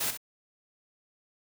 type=noise with echo; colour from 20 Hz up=white; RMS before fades=-30 dBFS; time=0-0.11 s; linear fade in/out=10 ms; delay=65 ms; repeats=1; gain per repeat=-9 dB; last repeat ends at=0.175 s; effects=none